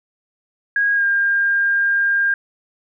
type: tone with pitch glide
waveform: sine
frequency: 1640 to 1605.3 Hz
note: G#6 to G6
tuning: -22 to +41 cents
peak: -14 dBFS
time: 0.76-2.34 s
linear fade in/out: 2 ms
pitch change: -37 cents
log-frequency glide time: 0.95-1.04 s
effects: none